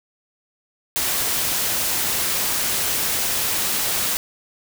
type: noise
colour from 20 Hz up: white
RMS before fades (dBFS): -22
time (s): 0.96-4.17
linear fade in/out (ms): 0
effects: none